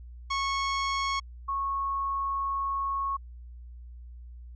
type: tone pair in turn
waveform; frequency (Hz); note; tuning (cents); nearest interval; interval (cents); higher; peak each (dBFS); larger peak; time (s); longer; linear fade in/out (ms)
sawtooth / sine; 1100 / 1100; C#6 / C#6; -14 / -14; unison; 0; neither; -23 / -27; first; 0.3-1.2 / 1.48-3.17; second; 10
effects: added 60 Hz sine -42 dBFS peak until 4.55 s + resampled to 16000 Hz